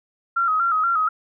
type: tone with vibrato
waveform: sine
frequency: 1317 Hz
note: E6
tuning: 2 cents flat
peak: -17 dBFS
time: 0.36-1.09 s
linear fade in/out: 10 ms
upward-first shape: square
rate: 4.2 Hz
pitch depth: 71 cents each way
effects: none